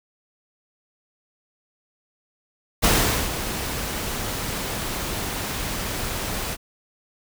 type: noise with ADSR envelope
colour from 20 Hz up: pink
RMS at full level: -17 dBFS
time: 2.82-6.57 s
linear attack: 26 ms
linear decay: 450 ms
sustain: -11 dB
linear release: 39 ms
effects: none